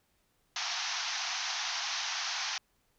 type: band-pass noise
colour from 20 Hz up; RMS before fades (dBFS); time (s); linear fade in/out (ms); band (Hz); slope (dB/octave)
white; -35; 0.56-2.58; 2; 690 to 6300; 96
effects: pink hiss -73 dBFS RMS until 2.98 s